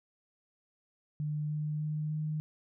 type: tone with pitch steps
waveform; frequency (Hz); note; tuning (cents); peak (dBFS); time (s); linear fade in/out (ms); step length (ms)
sine; 150.1 / 151.32 / 152.55 / 153.79; D3 / D#3 / D#3 / D#3; +38 / -48 / -34 / -20; -31; 1.2-2.4; 0; 300
effects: none